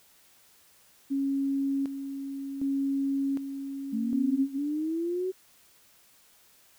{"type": "tone with tremolo", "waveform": "sine", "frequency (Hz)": 274.9, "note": "C#4", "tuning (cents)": -14, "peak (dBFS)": -25, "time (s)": [1.1, 4.58], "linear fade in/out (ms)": 20, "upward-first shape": "square", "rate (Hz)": 0.66, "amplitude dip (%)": 60}
{"type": "exponential sweep", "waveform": "sine", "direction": "up", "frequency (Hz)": [218.1, 379.1], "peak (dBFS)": -27, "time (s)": [3.92, 5.32], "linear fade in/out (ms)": 20}
{"effects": ["white hiss -60 dBFS RMS until 6.78 s"]}